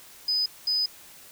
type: tone bursts at uneven times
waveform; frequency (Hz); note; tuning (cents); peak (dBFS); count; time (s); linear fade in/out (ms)
sine; 5000; D#8; +8; -22; 2; 0.28-0.46 / 0.67-0.86; 5
effects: white hiss -49 dBFS RMS until 1.31 s

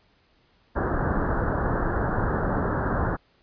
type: low-pass noise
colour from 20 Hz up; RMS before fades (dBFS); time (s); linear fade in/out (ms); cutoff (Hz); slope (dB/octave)
pink; -25; 0.75-3.17; 20; 1700; 96
effects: pink hiss -63 dBFS RMS until 3.42 s + resampled to 11025 Hz

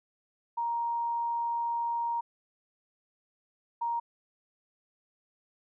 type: tone bursts at uneven times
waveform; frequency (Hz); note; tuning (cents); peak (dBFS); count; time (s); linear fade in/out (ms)
sine; 937; A#5; +9; -28; 2; 0.57-2.21 / 3.81-4; 10
effects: none

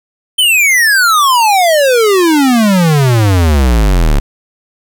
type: exponential sweep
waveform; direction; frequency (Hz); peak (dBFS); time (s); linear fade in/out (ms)
square; down; 3136 to 33.75; -7; 0.38-4.2; 10
effects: none

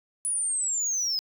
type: linear sweep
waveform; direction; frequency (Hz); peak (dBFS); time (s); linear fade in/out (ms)
sine; down; 9956 to 4989; -22; 0.25-1.19; 0
effects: tanh soft clip ceiling -24 dBFS

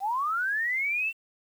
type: linear sweep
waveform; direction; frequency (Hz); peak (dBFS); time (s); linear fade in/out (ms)
sine; up; 743 to 2724; -25; 0-1.13; 50
effects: 9-bit

